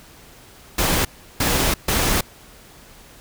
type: noise bursts at uneven times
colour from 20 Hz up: pink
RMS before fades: -19 dBFS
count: 3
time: 0.78-1.05 / 1.4-1.74 / 1.88-2.21 s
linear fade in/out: 5 ms
effects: pink hiss -46 dBFS RMS until 3.2 s